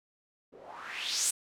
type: noise with low-pass filter sweep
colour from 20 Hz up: blue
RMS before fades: -35 dBFS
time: 0.52-1.31 s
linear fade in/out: 10 ms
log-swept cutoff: 370 to 9400 Hz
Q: 3.3
effects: none